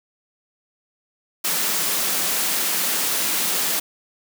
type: high-pass noise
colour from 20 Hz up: white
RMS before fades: -22 dBFS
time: 1.44-3.8 s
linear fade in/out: 10 ms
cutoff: 150 Hz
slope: 96 dB/octave
effects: none